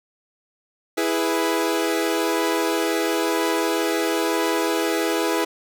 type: chord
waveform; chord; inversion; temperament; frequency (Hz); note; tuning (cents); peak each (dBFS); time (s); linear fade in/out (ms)
sawtooth; E major; none; equal; 329.6 / 415.3 / 493.9; E4 / G#4 / B4; 0 / 0 / 0; -19 / -21 / -22; 0.97-5.45; 10
effects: none